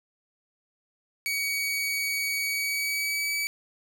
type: tone with pitch glide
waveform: sawtooth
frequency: 2255 to 2290 Hz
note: C#7 to D7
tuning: +29 to -44 cents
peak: -23 dBFS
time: 1.26-3.47 s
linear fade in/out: 0 ms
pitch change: +27 cents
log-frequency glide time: 2.42-3.34 s
effects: none